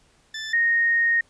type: tone pair in turn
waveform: 20% pulse / sine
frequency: 1760 / 1858.8 Hz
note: A6 / A#6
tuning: 0 / -5 cents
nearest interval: minor second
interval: 95 cents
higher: second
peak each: -25 / -17 dBFS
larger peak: second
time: 0.34-0.53 / 0.53-1.21 s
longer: second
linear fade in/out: 5 ms
effects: pink hiss -60 dBFS RMS until 1.29 s + resampled to 22050 Hz